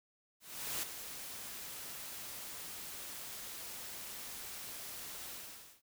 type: noise with ADSR envelope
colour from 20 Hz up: white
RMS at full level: -37 dBFS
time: 0.4-5.82 s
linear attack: 430 ms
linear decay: 5 ms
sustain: -9 dB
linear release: 500 ms
effects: none

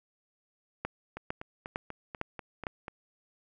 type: two click trains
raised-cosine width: 0.5 ms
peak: -17 / -24 dBFS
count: 5 / 8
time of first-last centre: 0.85-2.668 / 1.17-2.881 s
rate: 2.2 / 4.09 Hz
effects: none

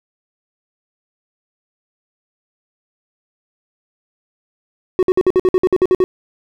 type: tone bursts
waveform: triangle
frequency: 370 Hz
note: F#4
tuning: in tune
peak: -7 dBFS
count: 12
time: 4.99-6.04 s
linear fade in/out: 0 ms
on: 38 ms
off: 54 ms
effects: none

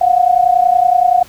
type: tone pair together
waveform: sine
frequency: 705.4 / 736 Hz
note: F5 / F#5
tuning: +17 / -9 cents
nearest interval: minor second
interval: 74 cents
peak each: -11 dBFS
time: 0.01-1.23 s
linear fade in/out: 5 ms
effects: pink hiss -41 dBFS RMS until 1.28 s

